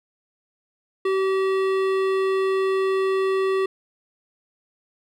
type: tone with hard clipping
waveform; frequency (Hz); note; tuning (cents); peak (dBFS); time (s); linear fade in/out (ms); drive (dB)
triangle; 383.4; G4; -38; -21; 1.05-3.66; 5; 18
effects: none